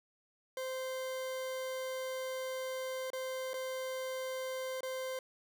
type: tone with dropouts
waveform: 40% pulse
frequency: 520 Hz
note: C5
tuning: 11 cents flat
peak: -36 dBFS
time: 0.57-5.19 s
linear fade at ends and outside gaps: 2 ms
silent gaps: 3.103-3.132 / 3.534-3.54 / 4.807-4.831 s
effects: none